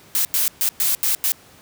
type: noise bursts at uneven times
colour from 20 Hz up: blue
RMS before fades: -19 dBFS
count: 6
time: 0.15-0.25 / 0.34-0.48 / 0.61-0.69 / 0.8-0.95 / 1.03-1.15 / 1.24-1.32 s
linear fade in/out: 0 ms
effects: pink hiss -48 dBFS RMS until 1.61 s + high-pass 80 Hz 12 dB/octave